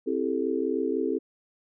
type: chord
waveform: sine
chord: A minor seventh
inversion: first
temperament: just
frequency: 264 / 330 / 396 / 440 Hz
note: C4 / E4 / G4 / A4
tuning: +16 / +2 / +18 / 0 cents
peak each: -30 dBFS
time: 0.06-1.19 s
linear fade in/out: 20 ms
effects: none